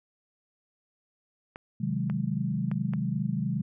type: clicks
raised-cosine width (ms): 0.5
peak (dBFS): -25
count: 4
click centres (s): 1.559 / 2.099 / 2.715 / 2.936
type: chord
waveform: sine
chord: Ab dominant seventh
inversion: first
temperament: equal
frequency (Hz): 130.81 / 155.56 / 185 / 207.7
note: C3 / Eb3 / Gb3 / Ab3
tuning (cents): 0 / 0 / 0 / 0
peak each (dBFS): -32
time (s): 1.8-3.62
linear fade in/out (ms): 10
effects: none